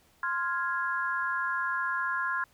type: chord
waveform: sine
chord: F minor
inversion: second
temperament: equal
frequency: 1046.5 / 1396.9 / 1661.2 Hz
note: C6 / F6 / Ab6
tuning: 0 / 0 / 0 cents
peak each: -32 dBFS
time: 0.23-2.44 s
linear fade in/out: 2 ms
effects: pink hiss -64 dBFS RMS until 2.53 s